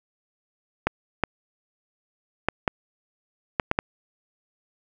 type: clicks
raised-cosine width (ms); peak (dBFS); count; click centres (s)
0.5; -5; 7; 0.87 / 1.237 / 2.486 / 2.678 / 3.598 / 3.714 / 3.789
effects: none